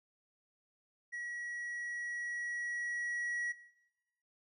triangle tone with level ramp, 1919 Hz, A#6, 50 cents sharp, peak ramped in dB -37 to -31 dBFS, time 1.12-3.53 s, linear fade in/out 20 ms, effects noise-tail reverb RT60 1.0 s tail -20 dB re dry + resampled to 24000 Hz

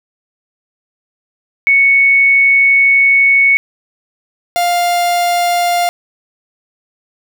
sine / 45% pulse tone pair in turn, 2217 / 700.5 Hz, C#7 / F5, 0 / +5 cents, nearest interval octave + minor sixth, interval 1995 cents, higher first, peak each -6 / -11 dBFS, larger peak first, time 1.67-3.57 / 4.56-5.89 s, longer first, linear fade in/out 0 ms, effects none

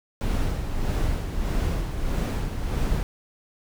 brown noise with tremolo, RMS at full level -23 dBFS, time 0.21-3.03 s, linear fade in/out 0 ms, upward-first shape sine, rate 1.6 Hz, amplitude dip 50%, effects none

